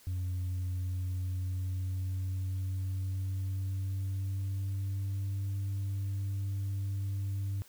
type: tone with pitch glide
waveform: sine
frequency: 91.3 to 98.42 Hz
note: F#2 to G2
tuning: -23 to +7 cents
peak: -29 dBFS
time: 0.07-7.62 s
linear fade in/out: 0 ms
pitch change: +130 cents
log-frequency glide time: 0.68-5.35 s
effects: tanh soft clip ceiling -30 dBFS + white hiss -59 dBFS RMS until 7.68 s